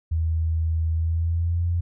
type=tone with pitch glide; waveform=sine; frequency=80.9 to 86.21 Hz; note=E2 to F2; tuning=-32 to -22 cents; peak=-20 dBFS; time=0.11-1.81 s; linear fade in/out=10 ms; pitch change=+110 cents; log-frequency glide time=0.94-1.66 s; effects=none